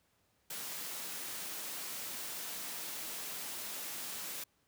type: high-pass noise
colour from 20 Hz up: white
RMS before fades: -42 dBFS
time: 0.5-4.44 s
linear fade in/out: 5 ms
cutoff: 150 Hz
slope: 12 dB/octave
effects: pink hiss -74 dBFS RMS until 4.67 s + high-pass 60 Hz 12 dB/octave